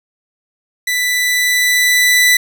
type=tone with level ramp; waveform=sawtooth; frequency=1983 Hz; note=B6; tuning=7 cents sharp; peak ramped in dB=-11 to -4 dBFS; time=0.87-2.37 s; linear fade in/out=5 ms; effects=none